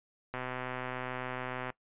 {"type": "click train", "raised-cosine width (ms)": 0.5, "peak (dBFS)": -22, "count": 174, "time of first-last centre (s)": [0.34, 1.702], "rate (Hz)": 127, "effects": ["noise-tail reverb RT60 0.1 s tail -20 dB re dry", "resampled to 8000 Hz"]}